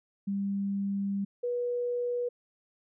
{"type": "tone pair in turn", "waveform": "sine", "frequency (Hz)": [198.5, 486.2], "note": ["G3", "B4"], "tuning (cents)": [22, -27], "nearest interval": "octave + major third", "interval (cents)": 1551, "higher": "second", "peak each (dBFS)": -28, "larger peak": "neither", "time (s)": [[0.27, 1.25], [1.43, 2.29]], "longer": "first", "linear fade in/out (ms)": 10, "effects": []}